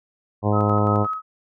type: harmonic tone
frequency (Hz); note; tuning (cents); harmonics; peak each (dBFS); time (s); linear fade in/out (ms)
104; G#2; +3; 1 / 2 / 3 / 4 / 5 / 6 / 7 / 8 / 9 / 10; -20 / -24 / -27 / -27 / -27 / -29 / -29 / -32 / -32 / -32; 0.42-1.07; 50
type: tone with tremolo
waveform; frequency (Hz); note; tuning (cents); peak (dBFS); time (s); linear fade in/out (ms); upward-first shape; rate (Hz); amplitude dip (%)
sine; 1275; D#6; +42; -22; 0.52-1.22; 50; square; 5.7; 40
effects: none